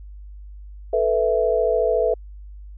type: chord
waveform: sine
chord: A suspended second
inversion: none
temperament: equal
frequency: 440 / 493.9 / 659.3 Hz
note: A4 / B4 / E5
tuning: 0 / 0 / 0 cents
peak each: -21 dBFS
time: 0.93-2.14 s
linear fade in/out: 5 ms
effects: added 50 Hz sine -36 dBFS peak until 2.77 s